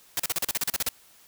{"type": "noise bursts", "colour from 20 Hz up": "white", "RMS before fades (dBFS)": -26, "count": 12, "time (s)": [0.17, 0.889], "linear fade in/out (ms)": 2, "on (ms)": 26, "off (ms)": 37, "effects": ["white hiss -56 dBFS RMS until 1.27 s"]}